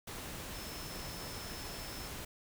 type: tone in noise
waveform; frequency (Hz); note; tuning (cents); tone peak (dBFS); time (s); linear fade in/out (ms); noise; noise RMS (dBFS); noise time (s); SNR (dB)
sine; 5274; E8; 0; -50; 0.54-2.08; 5; pink; -44; 0.07-2.25; -9
effects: none